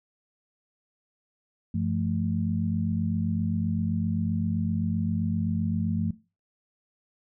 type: tone cluster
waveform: sine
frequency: 96.5 / 172.1 / 219.8 Hz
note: G2 / F3 / A3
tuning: -27 / -25 / -2 cents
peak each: -29 dBFS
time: 1.74-6.11 s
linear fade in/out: 5 ms
effects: noise-tail reverb RT60 0.3 s tail -19 dB re dry